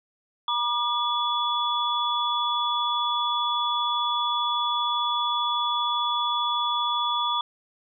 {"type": "tone cluster", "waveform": "sine", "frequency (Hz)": [958, 1203, 3420], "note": ["A#5", "D6", "A7"], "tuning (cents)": [47, 41, -50], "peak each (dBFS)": -27, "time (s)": [0.48, 7.41], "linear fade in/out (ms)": 2, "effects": []}